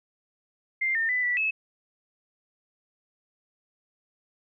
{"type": "tone with pitch steps", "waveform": "sine", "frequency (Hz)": [2097, 1815, 1996, 1961, 2593], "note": ["C7", "A#6", "B6", "B6", "E7"], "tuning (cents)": [3, -47, 18, -13, -29], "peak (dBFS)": -23, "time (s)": [0.81, 1.51], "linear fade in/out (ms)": 10, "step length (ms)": 140, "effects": []}